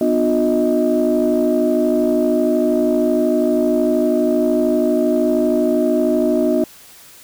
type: tone cluster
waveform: sine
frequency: 245.9 / 298.7 / 357.3 / 629 Hz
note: B3 / D4 / F4 / D#5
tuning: -7 / +29 / +40 / +19 cents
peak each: -18 dBFS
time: 0.01-6.64 s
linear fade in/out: 2 ms
effects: tanh soft clip ceiling -6 dBFS + white hiss -43 dBFS RMS until 7.23 s